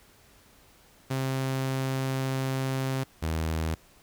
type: tone pair in turn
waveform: sawtooth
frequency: 132.8 / 80.11 Hz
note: C3 / E2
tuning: +26 / -49 cents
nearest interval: major sixth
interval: 875 cents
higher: first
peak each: -23 dBFS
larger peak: neither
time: 1.1-3.04 / 3.22-3.75 s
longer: first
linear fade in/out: 10 ms
effects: pink hiss -58 dBFS RMS until 4.02 s